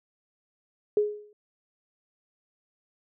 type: tone with exponential decay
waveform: sine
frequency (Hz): 418.1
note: G#4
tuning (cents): +12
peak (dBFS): -17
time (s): 0.97-1.33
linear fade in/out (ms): 2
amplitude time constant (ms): 78
effects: none